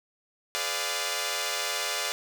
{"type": "chord", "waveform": "5% pulse", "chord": "G# diminished seventh", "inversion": "none", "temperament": "equal with one note detuned", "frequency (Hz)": [415.3, 501.4, 587.3, 698.5], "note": ["G#4", "B4", "D5", "F5"], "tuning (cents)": [0, 26, 0, 0], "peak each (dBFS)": [-25, -23, -21, -22], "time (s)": [0.55, 2.12], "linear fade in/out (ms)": 0, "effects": []}